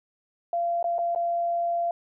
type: tone with dropouts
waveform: sine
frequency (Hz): 687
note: F5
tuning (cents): -29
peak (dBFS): -23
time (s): 0.53-1.91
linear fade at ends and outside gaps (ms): 2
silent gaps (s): 0.828-0.842 / 0.983-0.989 / 1.149-1.159
effects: none